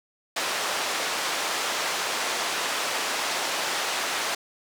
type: band-pass noise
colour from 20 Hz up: pink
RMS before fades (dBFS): -28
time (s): 0.36-4.35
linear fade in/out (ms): 5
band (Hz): 620 to 7500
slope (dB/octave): 12
effects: none